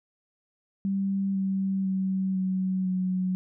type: tone with pitch steps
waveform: sine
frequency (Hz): 195.4 / 192.71 / 190.06 / 187.44 / 184.86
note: G3 / G3 / F#3 / F#3 / F#3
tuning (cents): -5 / -29 / +47 / +23 / -1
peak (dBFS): -24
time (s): 0.85-3.35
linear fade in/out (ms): 0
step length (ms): 500
effects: none